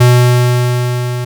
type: tone with level ramp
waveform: square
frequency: 123.2 Hz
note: B2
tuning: 4 cents flat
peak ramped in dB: -4 to -17 dBFS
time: 0-1.25 s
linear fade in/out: 10 ms
effects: none